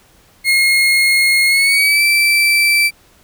35% pulse tone with pitch glide, 2151 to 2332 Hz, C7 to D7, +47 to -13 cents, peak -8 dBFS, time 0.44-2.91 s, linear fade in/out 50 ms, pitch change +140 cents, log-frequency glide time 1.47-2.03 s, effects pink hiss -50 dBFS RMS until 3.23 s

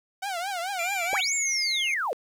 sawtooth tone with vibrato, 740 Hz, F#5, in tune, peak -25 dBFS, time 0.22-1.21 s, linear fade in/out 10 ms, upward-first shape triangle, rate 4.6 Hz, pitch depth 190 cents each way
square tone with pitch glide, 2372 to 2125 Hz, D7 to C7, +17 to +26 cents, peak -29 dBFS, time 0.79-1.94 s, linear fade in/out 2 ms, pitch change -191 cents, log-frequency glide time 0.94-1.56 s
sine linear two-way sweep, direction up then down, 426.5 to 7459 to 426.5 Hz, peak -25 dBFS, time 1.13-2.13 s, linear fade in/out 0 ms, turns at 1.34 s
effects low-pass 12000 Hz 12 dB/octave + 9-bit

